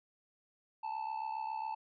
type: tone with amplitude modulation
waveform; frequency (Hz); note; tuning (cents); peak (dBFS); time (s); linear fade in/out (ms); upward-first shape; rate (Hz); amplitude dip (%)
triangle; 880; A5; 0; -31; 0.83-1.75; 10; sine; 67.3; 75
effects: resampled to 11025 Hz